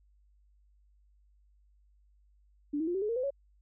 sine tone with pitch steps, 291.5 / 319.7 / 350.7 / 384.6 / 421.9 / 462.7 / 507.5 / 556.7 Hz, D4 / D#4 / F4 / G4 / G#4 / A#4 / B4 / C#5, -13 / +47 / +7 / -33 / +27 / -13 / +47 / +7 cents, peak -29 dBFS, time 2.73-3.306 s, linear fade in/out 10 ms, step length 72 ms, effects added 50 Hz sine -62 dBFS peak until 3.61 s

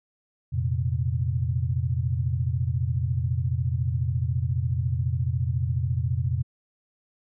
sine chord, F suspended fourth, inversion none, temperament equal with one note detuned, 86.85 / 116.54 / 130.81 Hz, F2 / Bb2 / C3, -9 / 0 / 0 cents, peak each -27 dBFS, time 0.52-6.43 s, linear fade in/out 20 ms, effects none

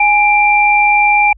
sine tone pair together, 830.6 / 2362 Hz, G#5 / D7, 0 / +9 cents, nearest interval octave + tritone, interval 1809 cents, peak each -10 dBFS, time 0-1.33 s, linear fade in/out 5 ms, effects added 50 Hz sine -37 dBFS peak until 1.37 s

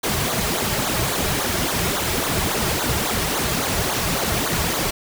pink noise with flanger, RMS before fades -22 dBFS, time 0.03-4.91 s, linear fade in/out 10 ms, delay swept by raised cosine 0.37 to 4.07 ms, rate 3.6 Hz, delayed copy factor -0.85, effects none

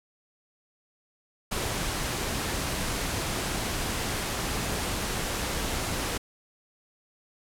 pink noise, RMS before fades -30 dBFS, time 1.51-6.18 s, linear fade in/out 10 ms, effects low-pass 12000 Hz 12 dB/octave

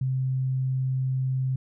sine tone, 130.81 Hz, C3, in tune, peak -23 dBFS, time 0.01-1.56 s, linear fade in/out 5 ms, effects none

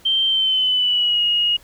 sine tone with pitch glide, 3136 to 2876 Hz, G7 to F#7, 0 to -50 cents, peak -15 dBFS, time 0.05-1.57 s, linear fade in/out 10 ms, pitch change -150 cents, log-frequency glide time 0.27-1.23 s, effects pink hiss -50 dBFS RMS until 1.63 s

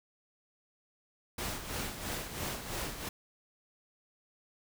pink noise with tremolo, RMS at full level -36 dBFS, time 1.38-3.09 s, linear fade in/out 5 ms, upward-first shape sine, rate 3 Hz, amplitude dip 60%, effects none

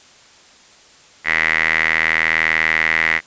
sawtooth tone with band-pass filter, 80.3 Hz, E2, 45 cents flat, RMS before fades -17 dBFS, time 1.24-3.21 s, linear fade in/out 50 ms, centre 2000 Hz, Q 8.9, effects white hiss -47 dBFS RMS until 3.26 s + resampled to 16000 Hz

